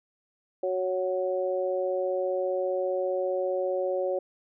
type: harmonic tone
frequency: 185 Hz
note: F#3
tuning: in tune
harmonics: 2 / 3 / 4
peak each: -30 / -27 / -37 dBFS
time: 0.63-4.19 s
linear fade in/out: 5 ms
effects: none